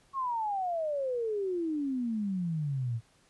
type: exponential sweep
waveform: sine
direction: down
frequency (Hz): 1108.7 to 110.6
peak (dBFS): -29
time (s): 0.13-3.01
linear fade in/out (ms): 50
effects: pink hiss -65 dBFS RMS until 3.29 s + resampled to 24000 Hz